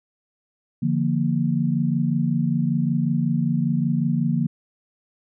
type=chord; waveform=sine; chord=Bb major; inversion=first; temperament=equal with one note detuned; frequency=146.83 / 172.11 / 233.1 Hz; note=D3 / F3 / Bb3; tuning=0 / -25 / 0 cents; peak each=-23 dBFS; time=0.82-4.47 s; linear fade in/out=10 ms; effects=none